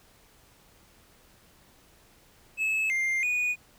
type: tone with pitch steps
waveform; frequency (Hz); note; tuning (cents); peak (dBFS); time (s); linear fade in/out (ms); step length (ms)
triangle; 2596 / 2104 / 2465; E7 / C7 / D#7; -27 / +9 / -17; -23; 2.57-3.56; 50; 330
effects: pink hiss -59 dBFS RMS until 3.78 s